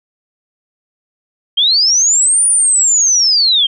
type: linear two-way sweep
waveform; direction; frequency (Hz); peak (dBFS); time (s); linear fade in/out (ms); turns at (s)
sine; up then down; 3118 to 9560 to 3118; -8; 1.57-3.67; 10; 2.47
effects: none